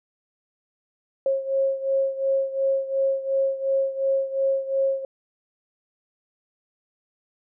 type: beating tone pair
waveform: sine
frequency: 540 / 542.8 Hz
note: C#5 / C#5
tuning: -45 / -36 cents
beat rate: 2.8 Hz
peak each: -22 / -26 dBFS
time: 1.26-5.05 s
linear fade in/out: 2 ms
effects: none